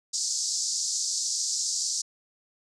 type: band-pass noise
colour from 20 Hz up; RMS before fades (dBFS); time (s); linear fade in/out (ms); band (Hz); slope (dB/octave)
white; -29; 0.13-2.02; 10; 4600 to 7600; 48
effects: none